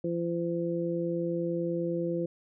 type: harmonic tone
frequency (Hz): 170.4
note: F3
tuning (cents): -42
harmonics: 1 / 2 / 3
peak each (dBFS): -33 / -31 / -33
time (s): 0.04-2.26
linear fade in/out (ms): 5
effects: none